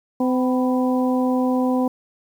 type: harmonic tone with a mistuned harmonic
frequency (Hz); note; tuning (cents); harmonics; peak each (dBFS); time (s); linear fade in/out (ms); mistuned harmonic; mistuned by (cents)
254.8; C4; -46; 1 / 2 / 3 / 4; -18 / -24 / -28 / -30; 0.2-1.88; 5; 4; -46
effects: 8-bit